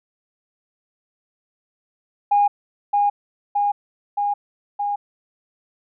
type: tone with echo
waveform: sine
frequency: 817 Hz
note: G#5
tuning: 29 cents flat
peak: -12 dBFS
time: 2.31-2.48 s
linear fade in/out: 10 ms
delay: 620 ms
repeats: 4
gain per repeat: -2 dB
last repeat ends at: 4.96 s
effects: tanh soft clip ceiling -8 dBFS